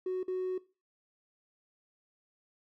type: tone with dropouts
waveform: triangle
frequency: 370 Hz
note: F#4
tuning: in tune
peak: -27 dBFS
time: 0.06-0.58 s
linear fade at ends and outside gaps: 5 ms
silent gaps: 0.231-0.28 s
effects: noise-tail reverb RT60 0.3 s tail -21 dB re dry + tanh soft clip ceiling -28 dBFS